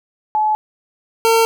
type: tone pair in turn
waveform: sine / 25% pulse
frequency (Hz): 857 / 454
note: A5 / A#4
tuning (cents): -46 / -46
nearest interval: major seventh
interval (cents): 1100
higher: first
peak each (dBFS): -13 / -7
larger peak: second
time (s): 0.35-0.55 / 1.25-1.45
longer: neither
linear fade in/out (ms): 0
effects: none